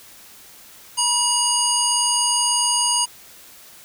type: harmonic tone with a mistuned harmonic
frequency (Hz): 963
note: B5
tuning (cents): -44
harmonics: 1 / 3 / 5 / 7 / 9 / 10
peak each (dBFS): -24 / -24 / -24 / -24 / -24 / -24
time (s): 0.97-3.06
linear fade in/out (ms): 20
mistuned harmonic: 7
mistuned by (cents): -48
effects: white hiss -45 dBFS RMS until 3.84 s